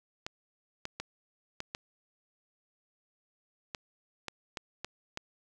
clicks, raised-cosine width 0.2 ms, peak -19 dBFS, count 10, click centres 0.265 / 0.854 / 1 / 1.604 / 1.749 / 3.748 / 4.283 / 4.572 / 4.846 / 5.174 s, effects none

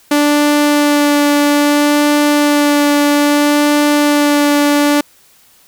sawtooth tone with vibrato, 292.1 Hz, D4, 9 cents flat, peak -5 dBFS, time 0.11-5.01 s, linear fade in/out 5 ms, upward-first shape sine, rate 0.61 Hz, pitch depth 11 cents each way, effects white hiss -48 dBFS RMS until 5.67 s

